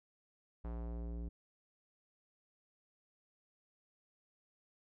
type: tone with low-pass filter sweep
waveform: square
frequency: 58 Hz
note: A#1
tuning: 8 cents flat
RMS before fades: -42 dBFS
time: 0.64-1.29 s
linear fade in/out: 10 ms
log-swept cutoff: 1100 to 340 Hz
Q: 0.94
effects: none